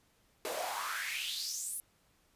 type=noise with high-pass filter sweep; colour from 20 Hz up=pink; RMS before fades=-38 dBFS; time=0.45-1.8 s; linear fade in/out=0 ms; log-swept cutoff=450 to 11000 Hz; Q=5.1; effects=pink hiss -70 dBFS RMS until 2.35 s + resampled to 32000 Hz